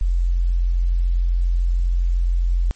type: tone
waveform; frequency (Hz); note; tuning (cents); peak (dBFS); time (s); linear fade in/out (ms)
sine; 43.65; F1; 0; -15; 0.01-2.71; 0
effects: white hiss -52 dBFS RMS until 2.75 s + MP3 32 kbps